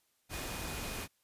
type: tone in noise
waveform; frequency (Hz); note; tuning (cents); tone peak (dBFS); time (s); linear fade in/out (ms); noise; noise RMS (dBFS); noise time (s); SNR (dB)
sine; 2470; D#7; -13; -50; 0.29-1.08; 50; pink; -40; 0.29-1.08; -13
effects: white hiss -75 dBFS RMS until 1.23 s + resampled to 32000 Hz